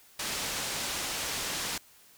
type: low-pass noise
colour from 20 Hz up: white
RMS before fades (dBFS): -34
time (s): 0.19-1.78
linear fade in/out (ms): 5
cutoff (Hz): 7300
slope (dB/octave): 12
effects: white hiss -58 dBFS RMS until 2.17 s